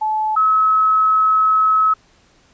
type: tone pair in turn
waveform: sine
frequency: 864 / 1287.1 Hz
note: A5 / E6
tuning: -32 / -42 cents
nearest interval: perfect fifth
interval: 690 cents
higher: second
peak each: -16 / -11 dBFS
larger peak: second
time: 0.01-0.36 / 0.36-1.94 s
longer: second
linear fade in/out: 10 ms
effects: pink hiss -54 dBFS RMS until 2.53 s + resampled to 16000 Hz